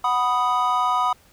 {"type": "chord", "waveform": "triangle", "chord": "B major", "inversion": "second", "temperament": "equal", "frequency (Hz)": [740, 987.8, 1244.5], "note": ["F#5", "B5", "D#6"], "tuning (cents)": [0, 0, 0], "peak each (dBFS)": [-23, -20, -20], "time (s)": [0.04, 1.13], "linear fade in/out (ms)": 5, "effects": ["pink hiss -55 dBFS RMS until 1.32 s"]}